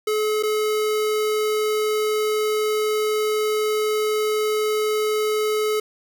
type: tone with dropouts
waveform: square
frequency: 428 Hz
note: A4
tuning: 48 cents flat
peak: -20 dBFS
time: 0.07-5.8 s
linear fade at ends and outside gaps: 5 ms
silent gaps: 0.427-0.433 s
effects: none